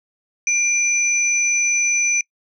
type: tone pair together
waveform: sine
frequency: 2375 / 5985 Hz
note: D7 / F#8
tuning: +19 / +19 cents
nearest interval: octave + major third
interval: 1600 cents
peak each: -18 dBFS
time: 0.47-2.21 s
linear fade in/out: 2 ms
effects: noise-tail reverb RT60 0.1 s tail -25 dB re dry